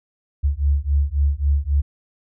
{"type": "beating tone pair", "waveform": "sine", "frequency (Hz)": [69.5, 73.2], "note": ["C#2", "D2"], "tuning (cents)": [5, -5], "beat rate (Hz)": 3.7, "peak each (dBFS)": -19, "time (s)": [0.43, 1.82], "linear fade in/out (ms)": 20, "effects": []}